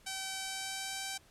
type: tone with pitch glide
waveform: 5% pulse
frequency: 769 to 776.1 Hz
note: G5 to G5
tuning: -33 to -18 cents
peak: -25 dBFS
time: 0.06-1.18 s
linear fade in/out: 10 ms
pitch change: +15 cents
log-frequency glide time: 0.38-1.03 s
effects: pink hiss -63 dBFS RMS until 1.3 s + low-pass 12000 Hz 12 dB/octave